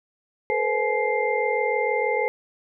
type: tone cluster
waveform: sine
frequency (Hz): 429.9 / 476.5 / 516 / 850 / 2098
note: A4 / A#4 / C5 / G#5 / C7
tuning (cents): -40 / +38 / -24 / +40 / +4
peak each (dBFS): -27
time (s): 0.5-2.28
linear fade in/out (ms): 0
effects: none